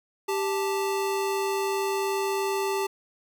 square tone pair together, 392 / 878.5 Hz, G4 / A5, 0 / -3 cents, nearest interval octave + major second, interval 1397 cents, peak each -27 / -31 dBFS, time 0.28-2.87 s, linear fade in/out 10 ms, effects none

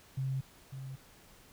sine tone with echo, 133.2 Hz, C3, 31 cents sharp, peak -31 dBFS, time 0.17-0.41 s, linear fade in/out 10 ms, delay 550 ms, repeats 1, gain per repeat -9 dB, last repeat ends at 0.96 s, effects pink hiss -59 dBFS RMS until 1.52 s

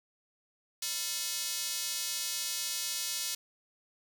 square tone with high-pass filter, 196 Hz, G3, in tune, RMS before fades -35 dBFS, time 0.82-3.35 s, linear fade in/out 5 ms, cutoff 4600 Hz, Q 1, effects none

